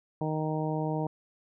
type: harmonic tone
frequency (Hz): 155.56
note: D#3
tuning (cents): 0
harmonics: 1 / 2 / 3 / 4 / 5 / 6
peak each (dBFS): -31 / -34 / -36 / -37 / -38 / -39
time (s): 0.21-1.07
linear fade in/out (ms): 2
effects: none